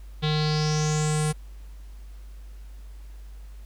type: tone with low-pass filter sweep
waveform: square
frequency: 152.8 Hz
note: D#3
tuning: 31 cents flat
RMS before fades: -24 dBFS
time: 0.22-1.33 s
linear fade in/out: 20 ms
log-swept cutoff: 3600 to 9700 Hz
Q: 5.9
effects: added 50 Hz sine -39 dBFS peak until 3.65 s + pink hiss -59 dBFS RMS until 3.65 s